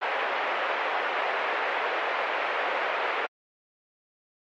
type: band-pass noise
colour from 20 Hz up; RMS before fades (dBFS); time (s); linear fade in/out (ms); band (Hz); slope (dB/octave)
pink; -28; 0.01-3.27; 20; 500 to 2500; 24
effects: MP3 48 kbps